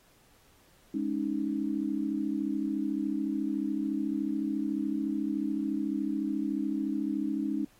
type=chord; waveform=sine; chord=Ab suspended fourth; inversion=none; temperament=equal; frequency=207.7 / 277.2 / 311.1 Hz; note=Ab3 / Db4 / Eb4; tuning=0 / 0 / 0 cents; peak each=-34 / -32 / -32 dBFS; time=0.94-7.65 s; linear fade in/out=5 ms; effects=pink hiss -63 dBFS RMS until 7.79 s + AAC 48 kbps